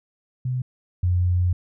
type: tone pair in turn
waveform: sine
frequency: 127 / 89.41 Hz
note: B2 / F2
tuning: +49 / +41 cents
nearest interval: tritone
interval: 608 cents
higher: first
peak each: -22 / -17 dBFS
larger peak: second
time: 0.45-0.62 / 1.03-1.53 s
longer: second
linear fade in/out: 5 ms
effects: none